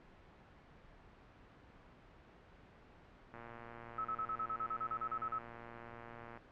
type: click train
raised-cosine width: 0.5 ms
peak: -35 dBFS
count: 356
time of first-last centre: 3.34-6.374 s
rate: 117 Hz
type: tone bursts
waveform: sine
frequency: 1294 Hz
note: E6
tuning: 32 cents flat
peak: -35 dBFS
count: 14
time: 3.98-5.386 s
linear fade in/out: 5 ms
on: 67 ms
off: 36 ms
effects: pink hiss -60 dBFS RMS until 6.51 s + low-pass 2000 Hz 12 dB/octave